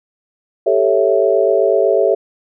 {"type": "chord", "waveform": "sine", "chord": "A dominant seventh", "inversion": "third", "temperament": "equal", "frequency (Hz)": [392, 440, 554.4, 659.3], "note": ["G4", "A4", "C#5", "E5"], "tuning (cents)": [0, 0, 0, 0], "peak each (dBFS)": -16, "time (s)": [0.66, 2.15], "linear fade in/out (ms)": 10, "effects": []}